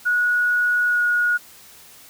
sine tone with pitch glide, 1459 to 1447.2 Hz, F#6 to F#6, -25 to -39 cents, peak -16 dBFS, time 0.05-1.38 s, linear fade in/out 20 ms, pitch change -14 cents, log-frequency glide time 0.86-1.03 s, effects white hiss -46 dBFS RMS until 2.09 s

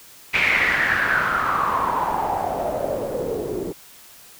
white noise with low-pass filter sweep, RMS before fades -22 dBFS, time 0.33-3.73 s, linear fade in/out 20 ms, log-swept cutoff 2400 to 370 Hz, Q 6.5, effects white hiss -46 dBFS RMS until 4.39 s

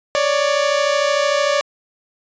sawtooth tone pair together, 560 / 593.3 Hz, C#5 / D5, +18 / +18 cents, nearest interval minor second, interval 100 cents, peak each -14 dBFS, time 0.15-1.61 s, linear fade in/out 0 ms, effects resampled to 16000 Hz

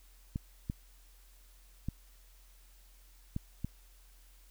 clicks, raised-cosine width 5 ms, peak -22 dBFS, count 5, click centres 0.359 / 0.699 / 1.886 / 3.364 / 3.646 s, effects added 43 Hz sine -57 dBFS peak until 4.5 s + white hiss -65 dBFS RMS until 4.5 s

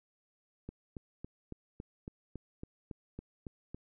click train, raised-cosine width 3 ms, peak -29 dBFS, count 12, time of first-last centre 0.69-3.746 s, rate 3.6 Hz, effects none

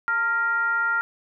sine tone with frequency modulation, 1396 Hz, F6, 1 cent flat, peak -20 dBFS, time 0.08-1.01 s, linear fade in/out 0 ms, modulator 492 Hz, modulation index 0.5, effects none

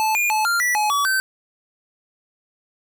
square tone with pitch steps, 871 / 2421 / 863 / 1392 / 1957 / 846 / 1140 / 1543 Hz, A5 / D#7 / A5 / F6 / B6 / G#5 / C#6 / G6, -18 / -48 / -34 / -6 / -16 / +32 / +48 / -28 cents, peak -18 dBFS, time 0-1.2 s, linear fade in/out 0 ms, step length 150 ms, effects none

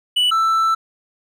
triangle tone pair in turn, 2960 / 1326.2 Hz, F#7 / E6, 0 / +10 cents, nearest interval octave + major second, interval 1390 cents, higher first, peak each -12 dBFS, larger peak neither, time 0.16-0.31 / 0.31-0.75 s, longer second, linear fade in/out 10 ms, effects none

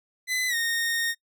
sawtooth tone with pitch glide, 2016 to 1848.7 Hz, B6 to A#6, +35 to -15 cents, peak -21 dBFS, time 0.27-1.15 s, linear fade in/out 50 ms, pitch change -150 cents, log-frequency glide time 0.48-0.55 s, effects noise-tail reverb RT60 0.1 s tail -24 dB re dry

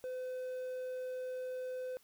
triangle tone, 509 Hz, C5, 48 cents flat, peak -36 dBFS, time 0.04-1.97 s, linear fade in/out 0 ms, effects white hiss -67 dBFS RMS until 2.03 s

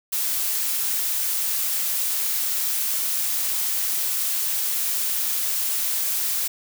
blue noise, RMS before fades -24 dBFS, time 0.12-6.48 s, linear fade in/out 10 ms, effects none

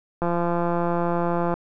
click train, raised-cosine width 1 ms, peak -11 dBFS, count 228, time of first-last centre 0.22-1.54 s, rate 172 Hz, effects none

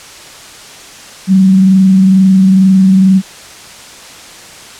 sine tone with frequency modulation, 190 Hz, F#3, 46 cents sharp, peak -3 dBFS, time 1.27-3.22 s, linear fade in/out 50 ms, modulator 22.2 Hz, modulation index 0.2, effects white hiss -32 dBFS RMS until 4.79 s + low-pass 8000 Hz 12 dB/octave

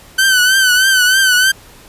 sawtooth tone with vibrato, 1521 Hz, F#6, 47 cents sharp, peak -5 dBFS, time 0.18-1.52 s, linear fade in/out 10 ms, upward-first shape triangle, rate 3.2 Hz, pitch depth 74 cents each way, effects pink hiss -41 dBFS RMS until 1.88 s + resampled to 32000 Hz

